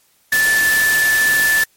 sine tone in noise, 1750 Hz, A6, 10 cents flat, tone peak -12 dBFS, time 0.32-1.64 s, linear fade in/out 5 ms, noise white, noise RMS -21 dBFS, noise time 0.32-1.64 s, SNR +6 dB, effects white hiss -57 dBFS RMS until 1.76 s + MP3 64 kbps

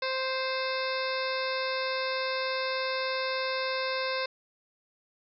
harmonic tone, 523.3 Hz, C5, in tune, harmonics 1 / 2 / 3 / 4 / 5 / 7 / 8 / 9 / 10, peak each -32 / -35 / -37 / -38 / -39 / -40 / -41 / -42 / -42 dBFS, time 0.02-4.26 s, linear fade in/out 5 ms, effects none

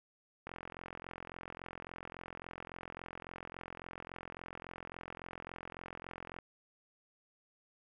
click train, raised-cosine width 0.5 ms, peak -29 dBFS, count 259, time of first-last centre 0.47-6.387 s, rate 43.6 Hz, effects none

